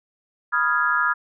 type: chord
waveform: sine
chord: F half-diminished seventh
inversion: second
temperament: equal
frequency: 987.8 / 1244.5 / 1396.9 / 1661.2 Hz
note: Cb6 / Eb6 / F6 / Ab6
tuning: 0 / 0 / 0 / 0 cents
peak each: -27 / -23 / -22 / -23 dBFS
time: 0.52-1.14 s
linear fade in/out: 20 ms
effects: none